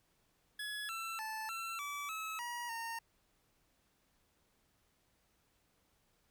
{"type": "tone with pitch steps", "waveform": "25% pulse", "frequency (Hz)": [1691, 1338, 875, 1346, 1152, 1294, 958, 918], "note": ["G#6", "E6", "A5", "E6", "D6", "E6", "A#5", "A#5"], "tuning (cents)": [31, 25, -10, 36, -34, -32, 47, -27], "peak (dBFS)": -36, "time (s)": [0.59, 2.99], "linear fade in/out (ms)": 5, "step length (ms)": 300, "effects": ["pink hiss -75 dBFS RMS until 6.3 s"]}